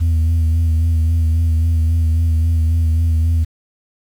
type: tone with vibrato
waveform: sine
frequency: 81.6 Hz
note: E2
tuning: 17 cents flat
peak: -9 dBFS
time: 0-3.45 s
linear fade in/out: 20 ms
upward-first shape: sine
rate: 3.7 Hz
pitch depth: 36 cents each way
effects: tanh soft clip ceiling -11 dBFS + 7-bit